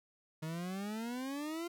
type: exponential sweep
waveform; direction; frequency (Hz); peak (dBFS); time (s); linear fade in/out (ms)
40% pulse; up; 154.7 to 349.2; -37; 0.42-1.68; 10
effects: none